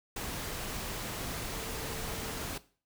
sine tone in noise, 447.8 Hz, A4, 30 cents sharp, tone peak -45 dBFS, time 1.52-2.44 s, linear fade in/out 5 ms, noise pink, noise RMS -38 dBFS, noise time 0.16-2.58 s, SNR -10 dB, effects noise-tail reverb RT60 0.4 s tail -17 dB re dry

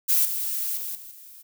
violet noise with level steps, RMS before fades -20 / -28 / -32 / -42 / -46 dBFS, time 0.08-1.43 s, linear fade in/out 20 ms, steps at 0.25 / 0.77 / 0.95 / 1.11 s, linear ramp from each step 2 ms, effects none

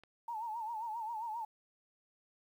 click, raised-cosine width 0.3 ms, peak -39 dBFS, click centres 0.036 s
sine tone with vibrato, 900 Hz, A5, 39 cents sharp, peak -37 dBFS, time 0.28-1.45 s, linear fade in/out 5 ms, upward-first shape sine, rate 7.5 Hz, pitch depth 97 cents each way
effects 11-bit

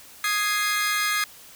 sawtooth chord, Ab major, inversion second, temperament equal, 1244.5 / 1661.2 / 2093 Hz, Eb6 / Ab6 / C7, 0 / 0 / 0 cents, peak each -23 dBFS, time 0.24-1.24 s, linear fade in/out 2 ms, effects white hiss -47 dBFS RMS until 1.55 s

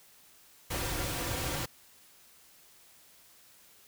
pink noise with comb filter, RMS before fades -34 dBFS, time 0.7-1.66 s, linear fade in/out 10 ms, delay 4.7 ms, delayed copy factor -0.55, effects white hiss -59 dBFS RMS until 3.87 s

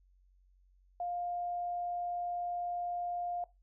sine tone, 704 Hz, F5, 14 cents sharp, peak -34 dBFS, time 1-3.44 s, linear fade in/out 2 ms, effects noise-tail reverb RT60 0.2 s tail -18 dB re dry + added 46 Hz sine -63 dBFS peak until 3.62 s

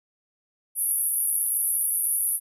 pink band-pass noise, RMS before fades -25 dBFS, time 0.75-2.4 s, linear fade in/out 50 ms, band 10000 to 12000 Hz, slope 96 dB/octave, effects none

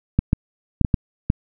clicks, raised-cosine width 5 ms, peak -3 dBFS, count 6, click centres 0.19 / 0.331 / 0.813 / 0.848 / 0.942 / 1.301 s, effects none

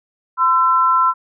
sine tone pair together, 1024.7 / 1340 Hz, C6 / E6, -36 / +28 cents, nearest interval perfect fourth, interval 464 cents, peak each -14 dBFS, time 0.37-1.14 s, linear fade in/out 50 ms, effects none

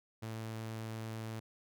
sawtooth tone, 111.4 Hz, A2, 22 cents sharp, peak -36 dBFS, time 0.22-1.4 s, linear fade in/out 10 ms, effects none

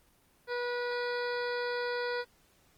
harmonic tone with a mistuned harmonic, 486.5 Hz, B4, 26 cents flat, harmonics 1 / 2 / 3 / 4 / 5 / 7 / 8 / 9 / 10, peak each -33 / -40 / -38 / -43 / -48 / -51 / -49 / -48 / -49 dBFS, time 0.47-2.25 s, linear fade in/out 50 ms, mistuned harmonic 8, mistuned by +32 cents, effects pink hiss -66 dBFS RMS until 2.77 s + Opus 24 kbps

